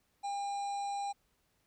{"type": "harmonic tone", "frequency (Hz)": 803, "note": "G5", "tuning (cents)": 41, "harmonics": [1, 3, 5, 7, 9, 10], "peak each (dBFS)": [-34, -55, -51, -59, -58, -54], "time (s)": [0.23, 1.13], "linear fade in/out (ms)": 20, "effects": ["pink hiss -75 dBFS RMS until 1.66 s"]}